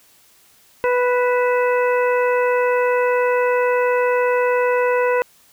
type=harmonic tone with a mistuned harmonic; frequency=493.9 Hz; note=B4; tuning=in tune; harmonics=1 / 2 / 3 / 4 / 5; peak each=-16 / -22 / -26 / -28 / -30 dBFS; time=0.84-5.22 s; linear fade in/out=0 ms; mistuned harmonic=5; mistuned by=+82 cents; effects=white hiss -53 dBFS RMS until 5.52 s